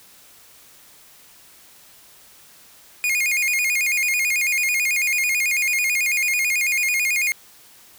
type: tone with vibrato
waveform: 45% pulse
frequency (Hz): 2293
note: D7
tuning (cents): -42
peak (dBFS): -18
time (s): 3.04-7.32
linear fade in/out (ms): 0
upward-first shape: square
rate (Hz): 9.1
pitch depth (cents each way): 120
effects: white hiss -49 dBFS RMS until 7.98 s